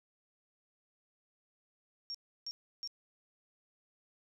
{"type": "tone bursts", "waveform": "sine", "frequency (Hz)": 5540, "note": "F8", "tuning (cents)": -15, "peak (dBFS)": -38, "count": 3, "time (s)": [2.1, 2.875], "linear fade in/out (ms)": 0, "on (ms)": 45, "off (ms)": 320, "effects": []}